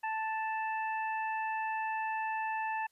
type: harmonic tone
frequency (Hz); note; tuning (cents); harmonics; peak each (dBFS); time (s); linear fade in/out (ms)
880; A5; 0; 1 / 2 / 3; -33 / -39 / -43; 0.03-2.87; 10
effects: white hiss -75 dBFS RMS until 2.91 s + resampled to 32000 Hz